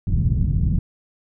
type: low-pass noise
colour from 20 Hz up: white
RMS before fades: -19 dBFS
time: 0.07-0.79 s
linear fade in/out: 2 ms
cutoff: 150 Hz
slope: 24 dB/octave
effects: none